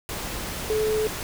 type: tone in noise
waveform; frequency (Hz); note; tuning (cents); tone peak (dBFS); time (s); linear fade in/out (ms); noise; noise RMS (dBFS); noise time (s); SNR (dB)
sine; 432; A4; -32; -21; 0.7-1.07; 0; pink; -32; 0.09-1.23; +8
effects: none